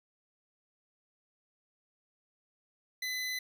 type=tone; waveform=25% pulse; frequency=2013 Hz; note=B6; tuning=33 cents sharp; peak=-30 dBFS; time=3.02-3.39 s; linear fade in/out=5 ms; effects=none